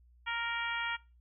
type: harmonic tone with a mistuned harmonic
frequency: 466.2 Hz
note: A#4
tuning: in tune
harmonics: 2 / 3 / 4 / 5 / 6 / 7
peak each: -39 / -38 / -39 / -40 / -44 / -44 dBFS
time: 0.26-0.97 s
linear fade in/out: 20 ms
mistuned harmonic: 6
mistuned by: +15 cents
effects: noise-tail reverb RT60 0.3 s tail -22 dB re dry + added 60 Hz sine -59 dBFS peak until 1.2 s